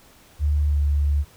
sine tone with pitch glide, 73.7 to 72.31 Hz, D2 to D2, +7 to -26 cents, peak -17 dBFS, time 0.39-1.25 s, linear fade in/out 50 ms, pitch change -33 cents, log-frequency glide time 0.66-0.79 s, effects pink hiss -52 dBFS RMS until 1.36 s

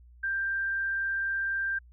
sine tone, 1581 Hz, G6, 14 cents sharp, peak -27 dBFS, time 0.23-1.79 s, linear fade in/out 10 ms, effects added 60 Hz sine -51 dBFS peak until 1.92 s

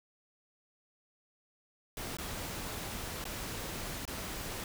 pink noise with dropouts, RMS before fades -40 dBFS, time 1.97-4.64 s, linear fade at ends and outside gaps 1 ms, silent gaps 2.169-2.185 / 3.241-3.253 / 4.053-4.077 s, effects none

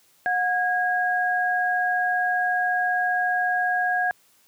sine tone pair together, 726 / 1640.7 Hz, F#5 / G#6, -33 / -22 cents, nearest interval octave + major second, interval 1411 cents, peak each -23 dBFS, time 0.26-4.11 s, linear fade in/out 0 ms, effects white hiss -60 dBFS RMS until 4.47 s + high-pass 80 Hz 12 dB/octave

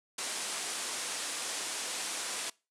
white low-pass noise, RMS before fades -37 dBFS, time 0.18-2.5 s, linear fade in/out 5 ms, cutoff 10000 Hz, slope 48 dB/octave, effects noise-tail reverb RT60 0.3 s tail -24 dB re dry + high-pass 300 Hz 12 dB/octave

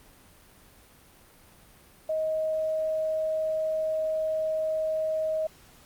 sine tone, 630 Hz, D#5, 21 cents sharp, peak -25 dBFS, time 2.09-5.47 s, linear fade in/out 5 ms, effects pink hiss -55 dBFS RMS until 5.85 s + Opus 32 kbps

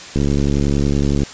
click train, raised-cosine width 3 ms, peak -5 dBFS, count 77, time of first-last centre 0.16-1.233 s, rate 70.8 Hz, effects white hiss -34 dBFS RMS until 1.33 s + resampled to 16000 Hz

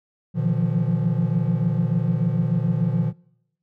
triangle tone cluster, 120.5 / 152.1 / 168.6 / 175.4 Hz, B2 / D#3 / E3 / F3, -42 / -39 / +39 / +8 cents, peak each -22 dBFS, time 0.34-3.13 s, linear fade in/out 50 ms, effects noise-tail reverb RT60 0.8 s tail -25 dB re dry + tanh soft clip ceiling -9 dBFS

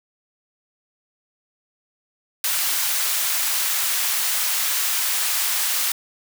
white high-pass noise, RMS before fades -22 dBFS, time 2.44-5.92 s, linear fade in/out 2 ms, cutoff 1000 Hz, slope 12 dB/octave, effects none

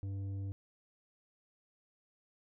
sine tone with tanh clipping, 98 Hz, G2, in tune, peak -38 dBFS, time 0.03-0.52 s, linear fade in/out 0 ms, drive 8 dB, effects none

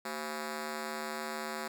10% pulse ring-modulated tone, 303.1 Hz, D#4, 45 cents flat, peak -25 dBFS, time 0.05-1.68 s, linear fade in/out 5 ms, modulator 78.6 Hz, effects none

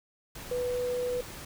sine tone in noise, 493.9 Hz, B4, in tune, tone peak -28 dBFS, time 0.51-1.21 s, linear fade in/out 5 ms, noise pink, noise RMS -43 dBFS, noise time 0.35-1.45 s, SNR +12 dB, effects none

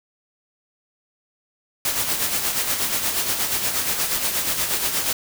white noise with tremolo, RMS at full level -21 dBFS, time 1.85-5.13 s, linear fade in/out 2 ms, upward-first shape sine, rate 8.4 Hz, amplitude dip 50%, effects none

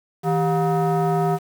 sine tone with frequency modulation, 160.8 Hz, E3, 43 cents flat, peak -16 dBFS, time 0.23-1.39 s, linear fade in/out 50 ms, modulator 555 Hz, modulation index 1.3, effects tanh soft clip ceiling -13 dBFS + 7-bit

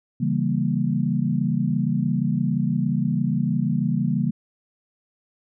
sine chord, C# diminished seventh, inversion none, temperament equal, 138.59 / 164.81 / 196 / 233.1 Hz, C#3 / E3 / G3 / Bb3, 0 / 0 / 0 / 0 cents, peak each -25 dBFS, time 0.2-4.31 s, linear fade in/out 10 ms, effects none

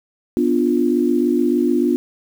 sine chord, B diminished, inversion none, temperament equal with one note detuned, 246.9 / 293.7 / 350.2 Hz, B3 / D4 / F4, 0 / 0 / +5 cents, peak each -18 / -19 / -18 dBFS, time 0.37-1.96 s, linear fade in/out 0 ms, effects 7-bit

